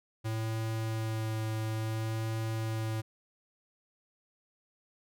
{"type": "tone with vibrato", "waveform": "square", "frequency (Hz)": 110.8, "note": "A2", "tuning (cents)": 13, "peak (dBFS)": -32, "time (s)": [0.24, 3.02], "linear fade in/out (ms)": 20, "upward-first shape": "sine", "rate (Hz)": 0.58, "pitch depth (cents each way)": 13, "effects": []}